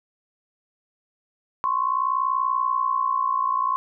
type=tone pair together; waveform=sine; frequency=1039 / 1099.5 Hz; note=C6 / C#6; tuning=-12 / -14 cents; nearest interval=minor second; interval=98 cents; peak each=-23 dBFS; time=1.64-3.76 s; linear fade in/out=0 ms; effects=none